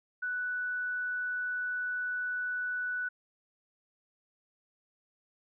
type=tone; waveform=sine; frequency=1484 Hz; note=F#6; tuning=5 cents sharp; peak=-31 dBFS; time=0.22-3.09 s; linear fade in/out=10 ms; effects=none